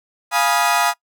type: chord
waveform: 30% pulse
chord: F half-diminished seventh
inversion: none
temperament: equal with one note detuned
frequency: 698.5 / 830.6 / 973.6 / 1244.5 Hz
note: F5 / Ab5 / Cb6 / Eb6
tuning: 0 / 0 / -25 / 0 cents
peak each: -18 dBFS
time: 0.31-0.94 s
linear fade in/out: 50 ms
effects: noise-tail reverb RT60 0.1 s tail -23 dB re dry